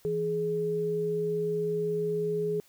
sine tone pair together, 165.33 / 420 Hz, E3 / G#4, +5 / +19 cents, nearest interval octave + major third, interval 1614 cents, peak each -34 / -27 dBFS, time 0.05-2.6 s, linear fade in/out 0 ms, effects white hiss -61 dBFS RMS until 2.68 s

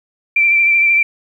sine tone with vibrato, 2349 Hz, D7, in tune, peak -9 dBFS, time 0.36-1.03 s, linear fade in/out 5 ms, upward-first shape sine, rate 13 Hz, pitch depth 23 cents each way, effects 8-bit

